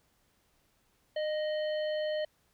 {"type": "harmonic tone with a mistuned harmonic", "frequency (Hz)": 612, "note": "D#5", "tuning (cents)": -29, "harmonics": [1, 3, 5, 7], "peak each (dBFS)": [-30, -43, -44, -50], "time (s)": [1.16, 2.25], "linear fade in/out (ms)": 5, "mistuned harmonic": 3, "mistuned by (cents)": 32, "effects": ["pink hiss -71 dBFS RMS until 2.53 s"]}